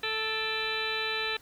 harmonic tone with a mistuned harmonic, 440 Hz, A4, in tune, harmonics 1 / 2 / 3 / 4 / 5 / 6 / 7 / 8 / 9, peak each -37 / -41 / -39 / -35 / -37 / -38 / -40 / -41 / -35 dBFS, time 0.03-1.37 s, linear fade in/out 5 ms, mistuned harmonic 5, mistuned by +120 cents, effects pink hiss -56 dBFS RMS until 1.41 s

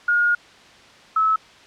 sine tone pair in turn, 1430 / 1299.1 Hz, F6 / E6, +41 / -26 cents, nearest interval major second, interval 167 cents, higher first, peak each -15 dBFS, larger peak neither, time 0.08-0.35 / 1.16-1.36 s, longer first, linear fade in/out 5 ms, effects white hiss -47 dBFS RMS until 1.66 s + low-pass 4000 Hz 12 dB/octave

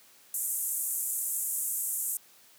white band-pass noise, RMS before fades -32 dBFS, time 0.34-2.17 s, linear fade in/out 2 ms, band 7300 to 14000 Hz, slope 48 dB/octave, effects white hiss -58 dBFS RMS until 2.58 s + high-pass 150 Hz 12 dB/octave

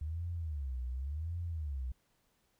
sine tone with vibrato, 73.1 Hz, D2, 7 cents flat, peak -35 dBFS, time 0.01-1.92 s, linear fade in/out 5 ms, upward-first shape sine, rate 0.9 Hz, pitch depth 290 cents each way, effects pink hiss -75 dBFS RMS until 2.59 s

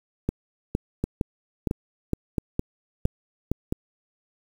two click trains, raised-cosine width 3 ms, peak -11 / -10 dBFS, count 5 / 8, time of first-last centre 1.04-3.725 / 0.29-3.516 s, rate 1.49 / 2.17 Hz, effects 7-bit

